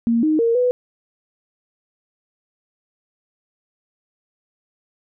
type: tone with pitch steps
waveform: sine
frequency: 232.1 / 310.2 / 462.3 / 495.8 Hz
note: A#3 / D#4 / A#4 / B4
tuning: -7 / -5 / -14 / +7 cents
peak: -14 dBFS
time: 0.07-0.71 s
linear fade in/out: 0 ms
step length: 160 ms
effects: none